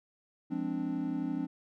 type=chord; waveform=triangle; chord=D half-diminished seventh; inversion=first; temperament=equal; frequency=174.61 / 207.7 / 261.6 / 293.7 Hz; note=F3 / Ab3 / C4 / D4; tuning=0 / 0 / 0 / 0 cents; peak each=-37 / -39 / -33 / -33 dBFS; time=0.5-1.47 s; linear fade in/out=20 ms; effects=none